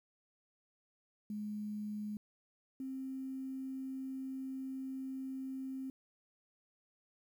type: tone pair in turn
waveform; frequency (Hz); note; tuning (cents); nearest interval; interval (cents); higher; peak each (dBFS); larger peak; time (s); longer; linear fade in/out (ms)
sine; 210 / 264.6; G#3 / C4; +19 / +20; major third; 401; second; -38 / -39; first; 1.3-2.17 / 2.8-5.9; second; 2
effects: 11-bit